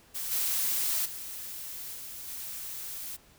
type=noise with level steps; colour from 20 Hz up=blue; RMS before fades=-35 / -29 / -40 / -42 / -39 dBFS; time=0.14-3.17 s; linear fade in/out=20 ms; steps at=0.31 / 1.05 / 1.94 / 2.27 s; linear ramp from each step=10 ms; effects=pink hiss -59 dBFS RMS until 3.38 s